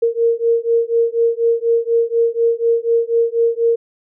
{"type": "beating tone pair", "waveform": "sine", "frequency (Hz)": [461.5, 465.6], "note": ["A#4", "A#4"], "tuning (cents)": [-17, -2], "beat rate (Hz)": 4.1, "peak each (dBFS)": -16, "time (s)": [0.02, 3.76], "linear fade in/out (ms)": 10, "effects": []}